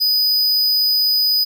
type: tone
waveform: square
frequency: 4978 Hz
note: D#8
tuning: in tune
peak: -14 dBFS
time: 0-1.45 s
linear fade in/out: 20 ms
effects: none